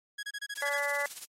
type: tone bursts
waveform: sawtooth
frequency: 1661.2 Hz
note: G#6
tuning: in tune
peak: -31 dBFS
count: 8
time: 0.18-0.777 s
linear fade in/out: 10 ms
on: 51 ms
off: 27 ms
type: noise with tremolo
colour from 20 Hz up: blue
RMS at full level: -36 dBFS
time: 0.55-1.26 s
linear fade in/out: 10 ms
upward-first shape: triangle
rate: 18 Hz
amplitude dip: 80%
type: harmonic tone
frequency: 285.8 Hz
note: D4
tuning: 47 cents flat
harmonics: 2 / 3 / 4 / 5 / 6 / 7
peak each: -34 / -38 / -39 / -40 / -35 / -32 dBFS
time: 0.62-1.06 s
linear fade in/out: 2 ms
effects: low-pass 10000 Hz 12 dB/octave + MP3 64 kbps